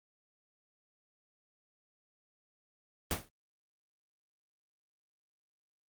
pink noise with exponential decay, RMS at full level -28 dBFS, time 3.11-3.29 s, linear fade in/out 1 ms, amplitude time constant 38 ms, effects Opus 24 kbps

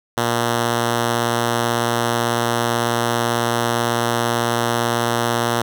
5% pulse tone, 118.1 Hz, A#2, 23 cents sharp, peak -6 dBFS, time 0.17-5.62 s, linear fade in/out 5 ms, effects none

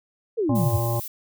sine exponential sweep, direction down, 489.1 to 82.41 Hz, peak -20 dBFS, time 0.37-0.79 s, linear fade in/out 20 ms
harmonic tone, 116.54 Hz, A#2, in tune, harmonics 1 / 3 / 5 / 7 / 9, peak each -23 / -32 / -30 / -32 / -35 dBFS, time 0.49-1 s, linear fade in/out 5 ms
violet noise, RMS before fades -34 dBFS, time 0.55-1.08 s, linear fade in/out 5 ms
effects none

